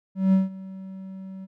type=tone with ADSR envelope; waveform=triangle; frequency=190.6 Hz; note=G3; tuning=48 cents flat; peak=-12 dBFS; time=0.15-1.47 s; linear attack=180 ms; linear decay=160 ms; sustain=-21 dB; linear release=32 ms; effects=none